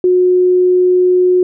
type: tone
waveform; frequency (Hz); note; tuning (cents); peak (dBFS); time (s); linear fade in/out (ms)
sine; 363.4; F#4; -31; -7; 0.04-1.43; 2
effects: none